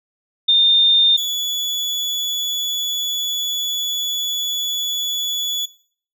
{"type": "tone pair in turn", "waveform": ["sine", "35% pulse"], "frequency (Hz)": [3625, 3422], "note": ["A#7", "A7"], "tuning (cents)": [-49, -49], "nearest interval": "minor second", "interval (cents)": 100, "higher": "first", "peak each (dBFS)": [-10, -18], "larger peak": "first", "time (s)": [[0.48, 1.17], [1.17, 5.66]], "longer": "second", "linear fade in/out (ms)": 10, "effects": ["noise-tail reverb RT60 0.5 s tail -19 dB re dry"]}